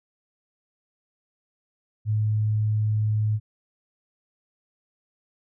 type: tone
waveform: sine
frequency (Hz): 107.3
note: A2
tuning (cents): -43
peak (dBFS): -20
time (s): 2.05-3.4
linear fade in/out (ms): 50
effects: none